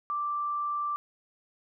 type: tone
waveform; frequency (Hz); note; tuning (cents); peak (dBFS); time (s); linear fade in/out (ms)
sine; 1174.7; D6; 0; -28; 0.1-0.96; 0
effects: none